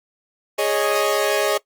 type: chord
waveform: sawtooth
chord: Ab suspended fourth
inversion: none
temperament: equal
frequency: 415.3 / 554.4 / 622.3 Hz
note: Ab4 / Db5 / Eb5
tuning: 0 / 0 / 0 cents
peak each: -18 dBFS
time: 0.58-1.58 s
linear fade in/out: 10 ms
effects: noise-tail reverb RT60 0.1 s tail -20 dB re dry + Opus 32 kbps